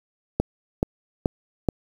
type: click train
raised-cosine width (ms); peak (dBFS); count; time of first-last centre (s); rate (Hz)
2; -6; 4; 0.4-1.688; 2.33
effects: 7-bit